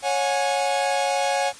45% pulse chord, C# suspended fourth, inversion none, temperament equal with one note detuned, 554.4 / 726.9 / 830.6 Hz, C#5 / F#5 / G#5, 0 / -31 / 0 cents, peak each -25 dBFS, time 0.02-1.53 s, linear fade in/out 50 ms, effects white hiss -43 dBFS RMS until 1.59 s + resampled to 22050 Hz

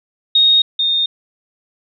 sine tone pair in turn, 3729 / 3667 Hz, A#7 / A#7, 0 / -29 cents, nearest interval unison, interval 29 cents, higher first, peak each -8 / -13 dBFS, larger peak first, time 0.35-0.62 / 0.79-1.06 s, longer neither, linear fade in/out 5 ms, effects none

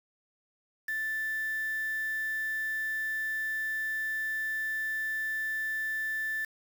sine tone with quantisation, 1760 Hz, A6, in tune, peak -30 dBFS, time 0.88-6.45 s, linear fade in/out 5 ms, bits 7, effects none

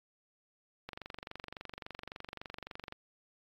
click train, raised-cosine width 0.3 ms, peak -26 dBFS, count 49, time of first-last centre 0.89-2.924 s, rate 23.6 Hz, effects AAC 32 kbps

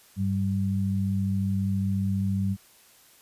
sine tone pair together, 99.11 / 193.7 Hz, G2 / G3, +20 / -20 cents, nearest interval octave, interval 1160 cents, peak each -26 dBFS, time 0.16-2.57 s, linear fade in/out 50 ms, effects white hiss -56 dBFS RMS until 3.21 s + resampled to 32000 Hz

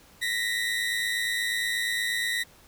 30% pulse tone pair together, 1867.1 / 1975.5 Hz, A#6 / B6, +2 / 0 cents, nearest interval minor second, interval 98 cents, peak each -26 / -26 dBFS, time 0.21-2.44 s, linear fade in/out 20 ms, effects pink hiss -55 dBFS RMS until 2.67 s

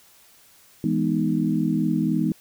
sine chord, E major seventh, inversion none, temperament equal, 164.81 / 207.7 / 246.9 / 311.1 Hz, E3 / G#3 / B3 / D#4, 0 / 0 / 0 / 0 cents, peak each -25 dBFS, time 0.84-2.32 s, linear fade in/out 2 ms, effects white hiss -54 dBFS RMS until 2.4 s

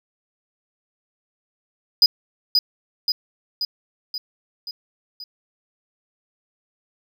triangle tone with echo, 4960 Hz, D#8, 6 cents flat, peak -8 dBFS, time 2.02-2.06 s, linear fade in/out 2 ms, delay 530 ms, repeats 6, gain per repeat -4 dB, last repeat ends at 5.24 s, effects none

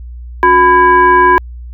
sine tone with frequency modulation, 1000 Hz, B5, 21 cents sharp, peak -4 dBFS, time 0.43-1.38 s, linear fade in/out 0 ms, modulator 638 Hz, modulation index 0.9, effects added 60 Hz sine -25 dBFS peak until 1.73 s

